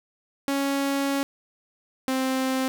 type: tone pair in turn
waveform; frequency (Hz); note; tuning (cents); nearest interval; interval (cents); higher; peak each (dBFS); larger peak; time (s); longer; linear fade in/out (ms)
sawtooth; 277.2 / 262; C#4 / C4; 0 / +2; minor second; 98; first; -19; neither; 0.48-1.23 / 2.08-2.68; first; 0
effects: 10-bit